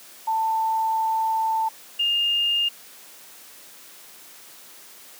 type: tone pair in turn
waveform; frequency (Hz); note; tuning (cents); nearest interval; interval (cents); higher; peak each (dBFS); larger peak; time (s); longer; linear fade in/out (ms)
sine; 889 / 2822; A5 / F7; +18 / +17; octave + minor sixth; 1999; second; -20 / -19; second; 0.27-1.69 / 1.99-2.69; first; 10
effects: white hiss -46 dBFS RMS until 5.19 s + high-pass 200 Hz 12 dB/octave